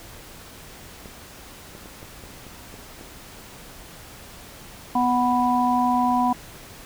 clicks, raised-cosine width 2 ms, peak -28 dBFS, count 8, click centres 1.058 / 1.751 / 1.858 / 2.029 / 2.238 / 2.467 / 2.741 / 3.011 s
harmonic tone, 246.9 Hz, B3, in tune, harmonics 1 / 3 / 4, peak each -22 / -22 / -22 dBFS, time 4.95-6.33 s, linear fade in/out 5 ms
effects pink hiss -43 dBFS RMS until 6.85 s

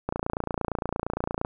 click train, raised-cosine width 1 ms, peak -13 dBFS, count 40, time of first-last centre 0.09-1.449 s, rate 28.7 Hz, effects none

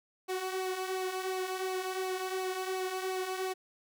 sawtooth tone with flanger, 374.1 Hz, F#4, 19 cents sharp, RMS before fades -35 dBFS, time 0.28-3.54 s, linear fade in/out 20 ms, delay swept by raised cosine 0.57 to 3.27 ms, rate 2.8 Hz, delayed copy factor -0.55, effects none

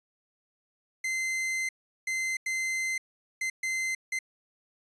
45% pulse tone bursts at uneven times, 2070 Hz, C7, 19 cents flat, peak -28 dBFS, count 6, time 1.04-1.69 / 2.07-2.37 / 2.46-2.98 / 3.41-3.5 / 3.63-3.95 / 4.12-4.19 s, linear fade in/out 5 ms, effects resampled to 22050 Hz

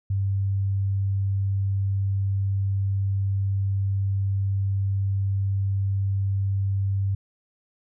sine tone, 98 Hz, G2, in tune, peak -21 dBFS, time 0.1-7.15 s, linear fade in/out 5 ms, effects none

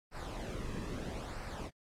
brown noise with flanger, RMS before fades -41 dBFS, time 0.11-1.71 s, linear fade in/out 50 ms, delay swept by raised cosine 0.29 to 1.39 ms, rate 0.77 Hz, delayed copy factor -0.6, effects low-pass 10000 Hz 12 dB/octave + AAC 64 kbps

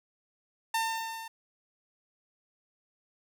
sawtooth tone with level ramp, 902 Hz, A5, 43 cents sharp, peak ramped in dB -22 to -37 dBFS, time 0.74-1.28 s, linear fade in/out 5 ms, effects none

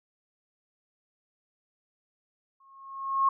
sine tone with exponential growth, 1085 Hz, C#6, 37 cents flat, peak -18 dBFS, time 2.6-3.29 s, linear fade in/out 5 ms, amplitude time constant 150 ms, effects none

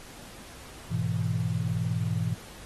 sine chord, E major, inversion first, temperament equal, 103.83 / 123.47 / 164.81 Hz, G#2 / B2 / E3, 0 / 0 / 0 cents, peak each -30 dBFS, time 0.9-2.35 s, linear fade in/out 20 ms, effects pink hiss -47 dBFS RMS until 2.65 s + AAC 32 kbps

